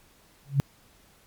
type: tone with exponential growth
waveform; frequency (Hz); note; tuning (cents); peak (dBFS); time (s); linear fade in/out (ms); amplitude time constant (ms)
sine; 138.59; C#3; 0; -14; 0.45-0.6; 0; 31
effects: pink hiss -59 dBFS RMS until 1.26 s + MP3 96 kbps